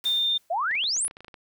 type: noise with exponential decay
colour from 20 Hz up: white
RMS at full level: -39 dBFS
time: 0.04-0.64 s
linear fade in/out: 1 ms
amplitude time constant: 130 ms
type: tone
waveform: sine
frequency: 3614 Hz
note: A7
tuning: 46 cents sharp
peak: -21 dBFS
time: 0.05-0.38 s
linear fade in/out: 10 ms
type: exponential sweep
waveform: sine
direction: up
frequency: 628 to 11180 Hz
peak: -23 dBFS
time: 0.5-1.08 s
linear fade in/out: 10 ms
type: clicks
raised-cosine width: 0.3 ms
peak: -28 dBFS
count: 12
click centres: 0.712 / 0.753 / 0.838 / 0.966 / 1.049 / 1.08 / 1.111 / 1.169 / 1.206 / 1.246 / 1.282 / 1.342 s
effects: none